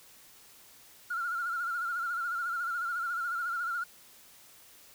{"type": "tone with vibrato", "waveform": "triangle", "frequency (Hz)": 1396, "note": "F6", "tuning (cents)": -1, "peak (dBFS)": -27, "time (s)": [1.1, 3.84], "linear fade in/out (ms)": 10, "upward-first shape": "sine", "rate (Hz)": 14, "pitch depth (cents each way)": 70, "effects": ["tanh soft clip ceiling -28 dBFS", "white hiss -56 dBFS RMS until 4.94 s"]}